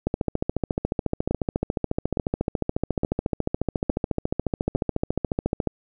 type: two click trains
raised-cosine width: 2 ms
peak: -9 / -10 dBFS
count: 80 / 5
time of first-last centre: 0.07-5.673 / 1.31-4.758 s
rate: 14.1 / 1.16 Hz
effects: none